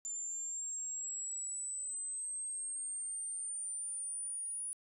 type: exponential sweep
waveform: sine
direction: up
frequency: 7160 to 9750 Hz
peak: -37 dBFS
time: 0.05-4.73 s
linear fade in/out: 0 ms
effects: tanh soft clip ceiling -33 dBFS